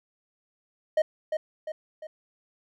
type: tone with echo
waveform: triangle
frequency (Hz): 622.3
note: D#5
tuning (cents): 0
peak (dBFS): -17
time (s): 0.97-1.02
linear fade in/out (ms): 5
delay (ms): 350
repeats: 3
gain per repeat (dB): -6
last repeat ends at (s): 2.07
effects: none